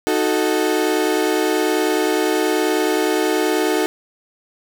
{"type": "chord", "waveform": "35% pulse", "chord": "D# diminished", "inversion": "none", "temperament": "equal", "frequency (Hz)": [311.1, 370, 440], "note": ["D#4", "F#4", "A4"], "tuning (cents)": [0, 0, 0], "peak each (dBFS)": -19, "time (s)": [0.07, 3.86], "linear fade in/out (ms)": 0, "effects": []}